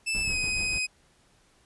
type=tone with pitch glide; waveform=sawtooth; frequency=2637 to 2512 Hz; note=E7 to D#7; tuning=0 to +16 cents; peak=-23 dBFS; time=0.06-0.87 s; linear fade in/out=20 ms; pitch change=-84 cents; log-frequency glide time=0.23-0.36 s
type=noise with tremolo; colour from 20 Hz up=brown; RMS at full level=-35 dBFS; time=0.14-0.79 s; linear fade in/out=10 ms; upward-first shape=sine; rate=6.9 Hz; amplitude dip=50%
type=clicks; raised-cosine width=5 ms; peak=-27 dBFS; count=3; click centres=0.15 / 0.278 / 0.441 s
effects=pink hiss -63 dBFS RMS until 1.65 s + resampled to 24000 Hz